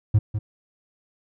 triangle tone with echo, 106.1 Hz, G#2, 38 cents sharp, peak -10 dBFS, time 0.14-0.19 s, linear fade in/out 10 ms, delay 200 ms, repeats 1, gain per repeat -10 dB, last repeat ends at 0.39 s, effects tanh soft clip ceiling -7 dBFS

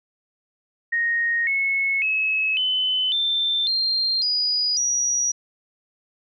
sine tone with pitch steps, 1864.7 / 2192 / 2577 / 3029 / 3561 / 4186 / 4921 / 5785 Hz, A#6 / C#7 / E7 / F#7 / A7 / C8 / D#8 / F#8, 0 / -20 / -40 / +40 / +20 / 0 / -20 / -40 cents, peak -19 dBFS, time 0.92-5.32 s, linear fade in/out 10 ms, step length 550 ms, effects none

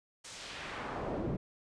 brown noise with band-pass filter sweep, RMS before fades -39 dBFS, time 0.24-1.37 s, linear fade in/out 10 ms, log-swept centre 8100 to 260 Hz, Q 0.98, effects resampled to 22050 Hz

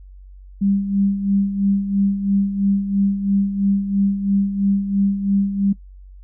sine tone with tremolo, 198.1 Hz, G3, 18 cents sharp, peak -13 dBFS, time 0.61-5.73 s, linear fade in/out 10 ms, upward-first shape sine, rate 3 Hz, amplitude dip 65%, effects noise-tail reverb RT60 0.1 s tail -19 dB re dry + added 47 Hz sine -38 dBFS peak until 6.23 s

